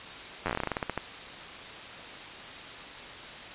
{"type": "slowing click train", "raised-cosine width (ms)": 0.5, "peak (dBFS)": -14, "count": 16, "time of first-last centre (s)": [0.46, 0.977], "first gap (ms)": 10, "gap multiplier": 1.16, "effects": ["white hiss -42 dBFS RMS until 3.54 s", "resampled to 8000 Hz"]}